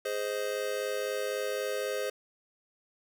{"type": "chord", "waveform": "square", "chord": "Ab major", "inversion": "none", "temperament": "just", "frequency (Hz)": [415.3, 519.1, 623], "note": ["Ab4", "C5", "Eb5"], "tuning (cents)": [0, -14, 2], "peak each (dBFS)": [-36, -34, -39], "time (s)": [0.05, 2.1], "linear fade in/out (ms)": 5, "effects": []}